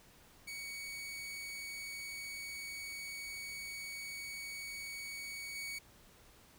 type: tone with level steps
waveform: sawtooth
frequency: 2242 Hz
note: C#7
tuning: 19 cents sharp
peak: -39 / -37 dBFS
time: 0.47-5.79 s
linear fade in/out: 10 ms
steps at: 5.55 s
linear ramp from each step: 10 ms
effects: pink hiss -62 dBFS RMS until 6.58 s